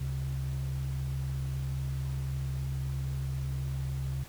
sine tone pair together, 70.17 / 134 Hz, C#2 / C3, +22 / +42 cents, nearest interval major seventh, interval 1120 cents, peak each -34 / -31 dBFS, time 0-4.24 s, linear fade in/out 10 ms, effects tanh soft clip ceiling -25 dBFS + pink hiss -51 dBFS RMS until 4.28 s

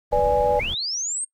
brown noise, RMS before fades -31 dBFS, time 0.11-0.75 s, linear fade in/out 20 ms
sine chord, G# diminished, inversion first, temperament equal, 493.9 / 587.3 / 830.6 Hz, B4 / D5 / G#5, 0 / 0 / 0 cents, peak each -21 dBFS, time 0.12-0.6 s, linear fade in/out 10 ms
sine linear sweep, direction up, 2000 to 8650 Hz, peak -24 dBFS, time 0.59-1.25 s, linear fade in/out 10 ms
effects noise-tail reverb RT60 0.1 s tail -23 dB re dry

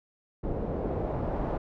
pink noise with low-pass filter sweep, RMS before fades -31 dBFS, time 0.43-1.58 s, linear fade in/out 10 ms, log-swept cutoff 480 to 760 Hz, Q 1.5, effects none

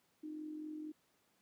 sine tone with amplitude modulation, 307 Hz, D#4, 23 cents flat, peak -40 dBFS, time 0.23-0.92 s, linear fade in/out 10 ms, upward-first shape sine, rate 44.1 Hz, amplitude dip 50%, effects pink hiss -75 dBFS RMS until 1.41 s + high-pass 150 Hz 12 dB/octave

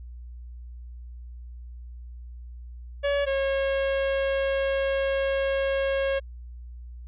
45% pulse tone pair in turn, 567 / 544.7 Hz, C#5 / C#5, +39 / -30 cents, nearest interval minor second, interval 69 cents, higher first, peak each -22 / -23 dBFS, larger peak first, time 3.03-3.26 / 3.26-6.2 s, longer second, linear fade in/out 20 ms, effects added 60 Hz sine -38 dBFS peak until 7.07 s + resampled to 8000 Hz

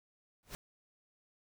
pink noise with exponential growth, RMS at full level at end -39 dBFS, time 0.43-0.55 s, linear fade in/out 0 ms, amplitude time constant 25 ms, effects none

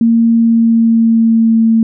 sine tone with pitch glide, 229.9 to 225.3 Hz, A#3 to A3, -24 to +41 cents, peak -6 dBFS, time 0.01-1.83 s, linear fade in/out 2 ms, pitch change -35 cents, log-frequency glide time 0.34-1.68 s, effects none

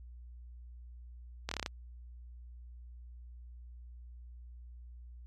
slowing click train, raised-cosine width 0.2 ms, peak -17 dBFS, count 7, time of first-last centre 1.49-1.662 s, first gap 24 ms, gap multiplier 1.07, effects added 60 Hz sine -47 dBFS peak until 5.26 s + MP3 96 kbps

